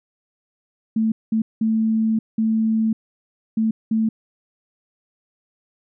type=tone bursts at uneven times; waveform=sine; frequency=221.4 Hz; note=A3; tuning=11 cents sharp; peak=-16 dBFS; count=6; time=0.96-1.12 / 1.32-1.42 / 1.61-2.19 / 2.38-2.93 / 3.57-3.71 / 3.91-4.09 s; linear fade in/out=5 ms; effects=none